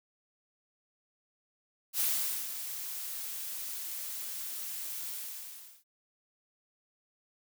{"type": "noise with ADSR envelope", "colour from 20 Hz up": "blue", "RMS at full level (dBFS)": -29, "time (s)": [1.93, 5.84], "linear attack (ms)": 71, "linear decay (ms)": 470, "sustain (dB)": -10, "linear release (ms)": 740, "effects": []}